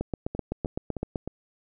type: two click trains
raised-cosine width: 2 ms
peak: -15 / -19 dBFS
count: 10 / 4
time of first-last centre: 0.01-1.158 / 0.35-1.276 s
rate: 7.84 / 3.24 Hz
effects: none